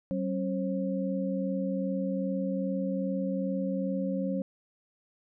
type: tone cluster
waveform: sine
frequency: 190.1 / 272.6 / 535 Hz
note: F#3 / C#4 / C5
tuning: +47 / -29 / +38 cents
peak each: -30 / -34 / -34 dBFS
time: 0.11-4.42 s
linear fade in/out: 0 ms
effects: none